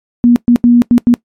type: tone bursts at uneven times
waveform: sine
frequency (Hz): 240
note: B3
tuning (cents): -49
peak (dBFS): -3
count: 5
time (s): 0.24-0.36 / 0.48-0.56 / 0.64-0.82 / 0.91-0.98 / 1.07-1.14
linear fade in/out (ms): 0
effects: noise-tail reverb RT60 0.1 s tail -20 dB re dry + MP3 64 kbps